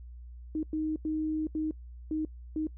sine tone bursts at uneven times, 311.1 Hz, D#4, in tune, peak -28 dBFS, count 6, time 0.55-0.63 / 0.73-0.96 / 1.05-1.47 / 1.55-1.71 / 2.11-2.25 / 2.56-2.67 s, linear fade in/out 2 ms, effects noise-tail reverb RT60 0.1 s tail -25 dB re dry + added 60 Hz sine -43 dBFS peak until 2.77 s

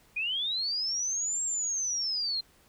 sine linear two-way sweep, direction up then down, 2400 to 7550 to 4110 Hz, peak -28 dBFS, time 0.16-2.41 s, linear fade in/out 10 ms, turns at 1.43 s, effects pink hiss -62 dBFS RMS until 2.68 s

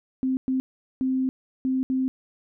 sine tone bursts at uneven times, 260.8 Hz, C4, 5 cents flat, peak -21 dBFS, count 5, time 0.23-0.37 / 0.48-0.6 / 1.01-1.29 / 1.65-1.83 / 1.9-2.08 s, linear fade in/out 0 ms, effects none

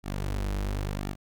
sawtooth tone with flanger, 49.45 Hz, G1, 16 cents sharp, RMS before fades -31 dBFS, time 0.03-1.16 s, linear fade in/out 50 ms, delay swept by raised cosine 1.9 to 7.8 ms, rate 0.96 Hz, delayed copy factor -0.7, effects none

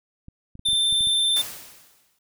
clicks, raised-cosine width 5 ms, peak -29 dBFS, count 8, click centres 0.284 / 0.554 / 0.594 / 0.687 / 0.731 / 0.926 / 1.008 / 1.072 s
square tone with vibrato, 3564 Hz, A7, 22 cents sharp, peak -19 dBFS, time 0.65-1.42 s, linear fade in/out 10 ms, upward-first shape sine, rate 19 Hz, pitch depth 12 cents each way
white noise with exponential decay, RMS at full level -30 dBFS, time 1.36-2.19 s, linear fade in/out 5 ms, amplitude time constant 180 ms
effects none

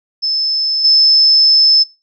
sine tone with level steps, 5250 Hz, E8, 8 cents flat, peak -13 / -6 dBFS, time 0.22-1.84 s, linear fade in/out 20 ms, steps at 0.84 s, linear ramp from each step 10 ms, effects noise-tail reverb RT60 0.3 s tail -24 dB re dry

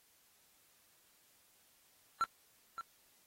triangle tone with echo, 1354 Hz, E6, 46 cents sharp, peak -27 dBFS, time 2.21-2.24 s, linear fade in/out 0 ms, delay 570 ms, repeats 1, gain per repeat -11 dB, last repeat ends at 2.81 s, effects white hiss -69 dBFS RMS until 3.26 s + AAC 48 kbps

